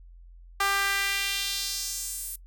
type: tone with high-pass filter sweep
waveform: sawtooth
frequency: 395.9 Hz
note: G4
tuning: 17 cents sharp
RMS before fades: -29 dBFS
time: 0.6-2.36 s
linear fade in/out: 5 ms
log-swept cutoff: 1100 to 11000 Hz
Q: 1.7
effects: noise-tail reverb RT60 0.1 s tail -23 dB re dry + added 43 Hz sine -46 dBFS peak until 2.46 s